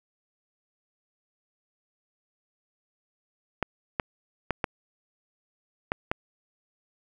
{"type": "clicks", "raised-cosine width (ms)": 0.5, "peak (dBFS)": -10, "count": 6, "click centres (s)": [3.627, 3.998, 4.507, 4.642, 5.919, 6.115], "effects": ["8-bit"]}